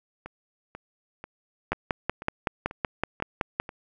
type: two click trains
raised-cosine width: 0.5 ms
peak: -9 / -23 dBFS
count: 11 / 8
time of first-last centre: 1.72-3.6 / 0.26-3.691 s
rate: 5.32 / 2.04 Hz
effects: none